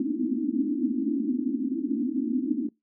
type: band-pass noise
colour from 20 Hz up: pink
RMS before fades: -27 dBFS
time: 0-2.69 s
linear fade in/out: 5 ms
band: 230 to 320 Hz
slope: 96 dB/octave
effects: noise-tail reverb RT60 0.2 s tail -24 dB re dry